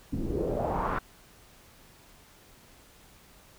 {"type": "noise with low-pass filter sweep", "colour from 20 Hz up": "pink", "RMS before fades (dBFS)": -30, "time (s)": [0.12, 0.99], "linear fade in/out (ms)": 10, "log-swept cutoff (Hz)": [240, 1400], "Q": 3.7, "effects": ["pink hiss -56 dBFS RMS until 3.58 s"]}